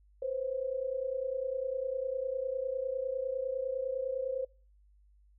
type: tone pair together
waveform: sine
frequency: 502 / 531.9 Hz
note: B4 / C5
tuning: +28 / +28 cents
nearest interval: minor second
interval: 100 cents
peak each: -36 / -33 dBFS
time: 0.22-4.45 s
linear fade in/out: 5 ms
effects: noise-tail reverb RT60 0.4 s tail -25 dB re dry + added 50 Hz sine -60 dBFS peak until 5.38 s